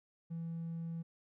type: tone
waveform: triangle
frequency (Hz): 166.1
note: E3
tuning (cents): +13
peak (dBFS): -35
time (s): 0.3-1.03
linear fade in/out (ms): 20
effects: tanh soft clip ceiling -34 dBFS